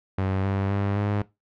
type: tone with pitch steps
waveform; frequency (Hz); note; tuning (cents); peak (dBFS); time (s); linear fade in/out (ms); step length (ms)
sawtooth; 95.4 / 97.74 / 100.14 / 102.6; G2 / G2 / G2 / G#2; -47 / -5 / +37 / -21; -19; 0.18-1.22; 5; 260
effects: noise-tail reverb RT60 0.2 s tail -18 dB re dry + low-pass 2000 Hz 12 dB/octave